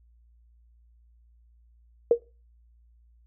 sine tone with exponential decay, 469.8 Hz, A#4, 13 cents sharp, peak -11 dBFS, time 2.11-2.22 s, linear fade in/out 2 ms, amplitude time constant 22 ms, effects noise-tail reverb RT60 0.3 s tail -20 dB re dry + added 58 Hz sine -56 dBFS peak until 3.26 s

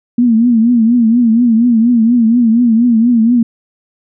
sine tone with vibrato, 233.1 Hz, A#3, in tune, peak -6 dBFS, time 0.18-3.43 s, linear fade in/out 5 ms, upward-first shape triangle, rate 4.2 Hz, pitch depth 120 cents each way, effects none

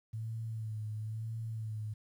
sine tone with vibrato, 110 Hz, A2, in tune, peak -36 dBFS, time 0.13-1.94 s, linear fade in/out 10 ms, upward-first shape sine, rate 1 Hz, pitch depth 44 cents each way, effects 11-bit

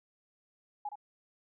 sine tone with echo, 830.6 Hz, G#5, in tune, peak -34 dBFS, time 0.85-0.89 s, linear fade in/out 5 ms, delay 66 ms, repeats 1, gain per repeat -7 dB, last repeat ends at 0.956 s, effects none

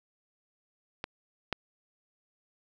clicks, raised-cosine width 0.3 ms, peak -18 / -13 dBFS, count 2, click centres 1.041 / 1.527 s, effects none

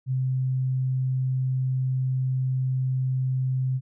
sine tone, 130 Hz, C3, 11 cents flat, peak -22 dBFS, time 0.06-3.81 s, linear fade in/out 50 ms, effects none

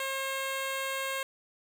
10% pulse tone, 537 Hz, C5, 45 cents sharp, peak -23 dBFS, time 0-1.23 s, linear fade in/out 2 ms, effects none

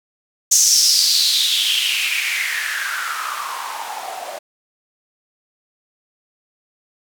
blue noise with band-pass filter sweep, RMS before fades -19 dBFS, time 0.51-4.39 s, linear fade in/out 10 ms, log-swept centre 6500 to 620 Hz, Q 5.6, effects none

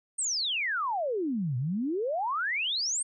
sine exponential two-way sweep, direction down then up, 8870 to 118.3 to 8870 Hz, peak -27 dBFS, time 0.18-3.03 s, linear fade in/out 10 ms, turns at 1.57 s, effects none

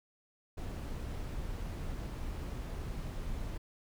brown noise, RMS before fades -39 dBFS, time 0.57-3.58 s, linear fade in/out 10 ms, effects none

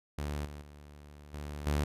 sawtooth tone with level steps, 73.42 Hz, D2, in tune, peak -30 / -39 / -46 / -35 / -24 dBFS, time 0.18-1.84 s, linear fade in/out 5 ms, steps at 0.45 / 0.61 / 1.33 / 1.66 s, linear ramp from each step 10 ms, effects resampled to 32000 Hz

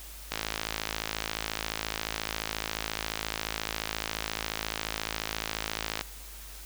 click train, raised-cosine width 0.2 ms, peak -12 dBFS, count 310, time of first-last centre 0.32-6.011 s, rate 54.3 Hz, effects added 50 Hz sine -45 dBFS peak until 6.65 s + white hiss -47 dBFS RMS until 6.65 s

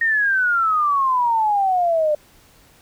sine exponential sweep, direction down, 1864.7 to 592 Hz, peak -15 dBFS, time 0.01-2.15 s, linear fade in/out 5 ms, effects pink hiss -52 dBFS RMS until 2.81 s

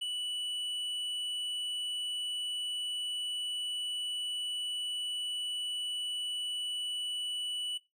triangle tone with hard clipping, 2960 Hz, F#7, in tune, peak -34 dBFS, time 0.01-7.78 s, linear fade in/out 10 ms, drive 8 dB, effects noise-tail reverb RT60 0.2 s tail -17 dB re dry

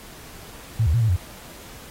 sine tone with pitch steps, 111.5 / 76.8 / 118.4 / 111.5 / 89.4 Hz, A2 / D#2 / A#2 / A2 / F2, +23 / -22 / +27 / +23 / +41 cents, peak -16 dBFS, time 0.79-1.165 s, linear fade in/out 10 ms, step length 75 ms, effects pink hiss -43 dBFS RMS until 1.9 s + AAC 48 kbps

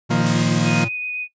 square tone with pitch glide, 120.5 to 114.2 Hz, B2 to A#2, -42 to -35 cents, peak -25 dBFS, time 0.09-0.89 s, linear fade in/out 20 ms, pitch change -93 cents, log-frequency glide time 0.23-0.3 s
40% pulse chord, Eb suspended second, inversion none, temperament equal, 155.56 / 174.61 / 233.1 Hz, Eb3 / F3 / Bb3, 0 / 0 / 0 cents, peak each -20 dBFS, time 0.1-0.85 s, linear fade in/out 10 ms
white high-pass noise, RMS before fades -28 dBFS, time 0.26-0.84 s, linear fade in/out 5 ms, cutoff 1100 Hz, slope 12 dB/octave
sine tone with vibrato, 2489 Hz, D#7, in tune, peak -24 dBFS, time 0.64-1.28 s, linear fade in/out 50 ms, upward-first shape sine, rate 7.8 Hz, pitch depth 9 cents each way
effects noise-tail reverb RT60 0.1 s tail -18 dB re dry + resampled to 16000 Hz

